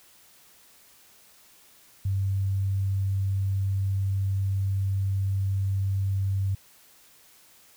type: tone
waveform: sine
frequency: 97.3 Hz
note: G2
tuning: 12 cents flat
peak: -23 dBFS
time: 2.05-6.55 s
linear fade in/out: 5 ms
effects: white hiss -56 dBFS RMS until 7.76 s